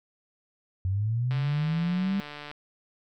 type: linear sweep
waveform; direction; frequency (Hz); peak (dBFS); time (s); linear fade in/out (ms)
sine; up; 90.8 to 200; -24; 0.85-2.2; 0
type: click train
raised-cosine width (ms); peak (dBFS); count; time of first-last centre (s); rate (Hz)
0.3; -24; 178; 1.31-2.514; 147
effects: none